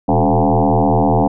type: tone with frequency modulation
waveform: sine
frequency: 278.5 Hz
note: C#4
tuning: 8 cents sharp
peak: -10 dBFS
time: 0.08-1.28 s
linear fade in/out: 10 ms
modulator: 80.3 Hz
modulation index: 7.3
effects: none